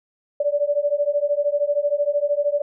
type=beating tone pair; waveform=sine; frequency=574 / 587 Hz; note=D5 / D5; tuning=-40 / -1 cents; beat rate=13 Hz; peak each=-21 dBFS; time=0.4-2.62 s; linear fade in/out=5 ms; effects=none

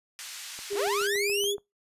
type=band-pass noise; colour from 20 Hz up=white; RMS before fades=-41 dBFS; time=0.19-1.07 s; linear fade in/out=0 ms; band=1600 to 7400 Hz; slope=12 dB/octave
type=click train; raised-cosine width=1 ms; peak=-33 dBFS; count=8; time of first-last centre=0.59-1.582 s; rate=7.06 Hz
type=tone; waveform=sine; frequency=404.9 Hz; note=G#4; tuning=44 cents flat; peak=-28 dBFS; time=0.7-1.57 s; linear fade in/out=20 ms
type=linear sweep; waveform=sawtooth; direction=up; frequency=260 to 3520 Hz; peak=-24 dBFS; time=0.74-1.55 s; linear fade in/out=50 ms
effects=noise-tail reverb RT60 0.2 s tail -24 dB re dry + resampled to 32000 Hz

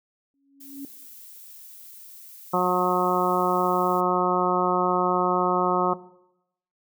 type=tone with exponential growth; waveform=sine; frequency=277.2 Hz; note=C#4; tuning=in tune; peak=-31 dBFS; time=0.34-0.85 s; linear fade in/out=1 ms; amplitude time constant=110 ms
type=noise; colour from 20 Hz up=violet; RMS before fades=-45 dBFS; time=0.6-4.01 s; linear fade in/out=10 ms
type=harmonic tone; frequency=180.8 Hz; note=F#3; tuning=40 cents flat; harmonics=1 / 2 / 3 / 4 / 5 / 6 / 7; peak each=-27 / -27 / -27 / -27 / -27 / -27 / -27 dBFS; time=2.53-5.94 s; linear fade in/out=10 ms
effects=noise-tail reverb RT60 0.8 s tail -17 dB re dry

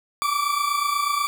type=tone pair together; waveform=40% pulse; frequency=1146.5 / 1174.7 Hz; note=D6 / D6; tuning=-42 / 0 cents; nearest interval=unison; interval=42 cents; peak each=-23 dBFS; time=0.22-1.27 s; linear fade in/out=0 ms; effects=none

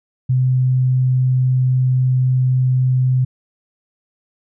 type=tone; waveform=sine; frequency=128.3 Hz; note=C3; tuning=34 cents flat; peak=-12 dBFS; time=0.29-3.25 s; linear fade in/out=10 ms; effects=none

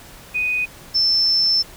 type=tone pair in turn; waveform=sine; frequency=2490 / 5313 Hz; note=D#7 / E8; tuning=+1 / +13 cents; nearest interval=octave + minor second; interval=1312 cents; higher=second; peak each=-18 / -14 dBFS; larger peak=second; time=0.34-0.66 / 0.94-1.63 s; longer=second; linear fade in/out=20 ms; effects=pink hiss -42 dBFS RMS until 1.76 s

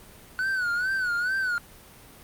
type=tone with vibrato; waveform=triangle; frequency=1483 Hz; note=F#6; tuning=4 cents sharp; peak=-22 dBFS; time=0.39-1.58 s; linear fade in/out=0 ms; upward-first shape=sine; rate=2.3 Hz; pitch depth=99 cents each way; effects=pink hiss -49 dBFS RMS until 2.23 s + Opus 32 kbps

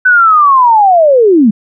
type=linear sweep; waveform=sine; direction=down; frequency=1520 to 196 Hz; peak=-3 dBFS; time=0.05-1.51 s; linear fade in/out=10 ms; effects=none

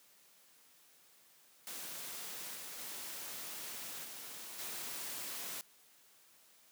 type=noise with level steps; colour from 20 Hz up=white; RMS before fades=-45 / -47 / -45 / -48 / -43 dBFS; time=1.67-5.61 s; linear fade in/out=0 ms; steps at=2.54 / 2.78 / 4.03 / 4.58 s; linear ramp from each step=20 ms; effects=white hiss -65 dBFS RMS until 6.71 s + high-pass 150 Hz 12 dB/octave

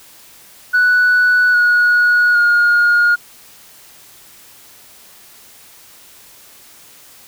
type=tone with pitch steps; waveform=sine; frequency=1480 / 1453.7 / 1427.9 Hz; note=F#6 / F#6 / F6; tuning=0 / -31 / +38 cents; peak=-7 dBFS; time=0.73-3.16 s; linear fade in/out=20 ms; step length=810 ms; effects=tanh soft clip ceiling -7 dBFS + white hiss -43 dBFS RMS until 7.27 s

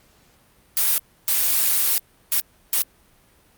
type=noise bursts at uneven times; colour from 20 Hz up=blue; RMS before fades=-19 dBFS; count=4; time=0.77-0.98 / 1.28-1.98 / 2.32-2.4 / 2.73-2.82 s; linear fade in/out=0 ms; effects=pink hiss -57 dBFS RMS until 3.57 s + Opus 48 kbps

